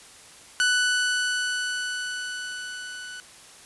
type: tone with level ramp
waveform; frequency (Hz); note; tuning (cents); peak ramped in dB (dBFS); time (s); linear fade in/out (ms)
sawtooth; 1488; F#6; +9; -15 to -33; 0.6-3.2; 0
effects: white hiss -48 dBFS RMS until 3.65 s + resampled to 24000 Hz